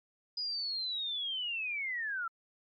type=linear sweep; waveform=sine; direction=down; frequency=4975 to 1322 Hz; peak=-33 dBFS; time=0.37-2.28 s; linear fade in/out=5 ms; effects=MP3 64 kbps